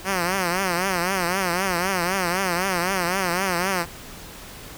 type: tone with vibrato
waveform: 5% pulse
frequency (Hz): 182.8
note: F#3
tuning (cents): -21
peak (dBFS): -10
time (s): 0.04-3.86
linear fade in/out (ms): 50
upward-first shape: triangle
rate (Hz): 3.9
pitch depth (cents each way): 150
effects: pink hiss -40 dBFS RMS until 4.77 s